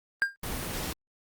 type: tone with exponential decay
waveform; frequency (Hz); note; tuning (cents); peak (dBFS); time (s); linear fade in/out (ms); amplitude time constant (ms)
triangle; 1603; G6; +38; -16; 0.22-0.36; 0; 29
type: noise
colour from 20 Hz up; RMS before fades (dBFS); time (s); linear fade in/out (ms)
pink; -34; 0.43-0.93; 5
effects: Opus 32 kbps